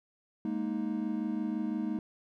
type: chord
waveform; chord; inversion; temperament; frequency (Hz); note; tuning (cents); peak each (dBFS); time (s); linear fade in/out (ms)
triangle; Ab suspended second; none; just; 207.7 / 233.6 / 311.5; Ab3 / Bb3 / Eb4; 0 / +4 / +2; -33; 0.45-1.99; 2
effects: none